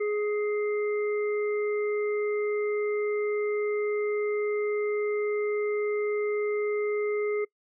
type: harmonic tone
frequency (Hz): 418.2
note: G#4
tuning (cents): +12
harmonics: 1 / 3 / 5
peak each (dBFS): -25 / -41 / -38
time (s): 0-7.45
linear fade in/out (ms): 10
effects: noise-tail reverb RT60 0.1 s tail -24 dB re dry